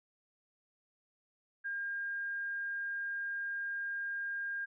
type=tone; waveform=sine; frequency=1610 Hz; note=G6; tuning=46 cents sharp; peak=-35 dBFS; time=1.64-4.66 s; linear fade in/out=20 ms; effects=none